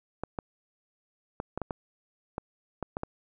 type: clicks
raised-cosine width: 1 ms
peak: -18 dBFS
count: 10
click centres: 0.236 / 0.388 / 1.401 / 1.576 / 1.617 / 1.708 / 2.381 / 2.827 / 2.969 / 3.034 s
effects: none